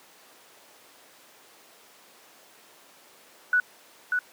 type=tone with echo; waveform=sine; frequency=1478 Hz; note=F#6; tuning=2 cents flat; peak=-18 dBFS; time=3.53-3.6 s; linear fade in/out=2 ms; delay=590 ms; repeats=1; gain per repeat=-4 dB; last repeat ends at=4.19 s; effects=pink hiss -53 dBFS RMS until 4.32 s + high-pass 400 Hz 12 dB/octave